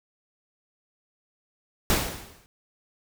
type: noise with exponential decay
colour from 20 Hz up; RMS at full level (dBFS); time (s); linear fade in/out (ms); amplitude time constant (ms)
pink; -20; 1.9-2.46; 0; 120
effects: none